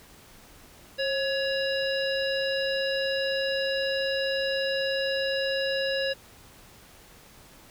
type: harmonic tone with a mistuned harmonic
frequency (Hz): 561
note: C#5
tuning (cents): +21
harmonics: 1 / 3 / 5 / 7 / 9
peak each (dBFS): -27 / -32 / -34 / -35 / -37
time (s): 0.98-6.14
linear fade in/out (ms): 20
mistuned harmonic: 1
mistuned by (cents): -65
effects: pink hiss -52 dBFS RMS until 7.7 s